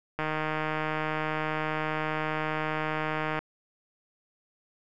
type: click train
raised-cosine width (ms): 0.5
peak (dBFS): -15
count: 497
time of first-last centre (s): 0.19-3.39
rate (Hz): 155
effects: none